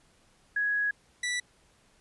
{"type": "tone pair in turn", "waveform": ["sine", "sawtooth"], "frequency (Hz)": [1668, 1963.8], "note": ["G#6", "B6"], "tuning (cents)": [7, -10], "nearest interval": "minor third", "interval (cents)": 283, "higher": "second", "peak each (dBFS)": -25, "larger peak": "neither", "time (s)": [[0.56, 0.91], [1.23, 1.4]], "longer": "first", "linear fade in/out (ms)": 5, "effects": ["pink hiss -64 dBFS RMS until 2 s", "resampled to 24000 Hz"]}